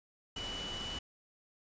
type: tone in noise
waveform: sine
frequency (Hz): 2960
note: F#7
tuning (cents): 0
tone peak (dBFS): -40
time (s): 0.36-0.99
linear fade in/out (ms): 5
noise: pink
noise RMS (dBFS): -43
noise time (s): 0.36-0.99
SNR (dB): 0
effects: resampled to 16000 Hz